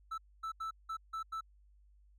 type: tone bursts at uneven times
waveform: triangle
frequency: 1318.5 Hz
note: E6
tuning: in tune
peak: -35 dBFS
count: 6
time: 0.11-0.18 / 0.43-0.52 / 0.6-0.71 / 0.89-0.97 / 1.13-1.23 / 1.32-1.41 s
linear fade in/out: 10 ms
effects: added 50 Hz sine -61 dBFS peak until 2.18 s